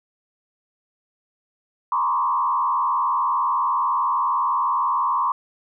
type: tone with frequency modulation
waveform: sine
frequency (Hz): 1047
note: C6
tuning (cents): +1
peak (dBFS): -18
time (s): 1.92-5.32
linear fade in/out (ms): 2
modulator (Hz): 80.1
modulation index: 1.3
effects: none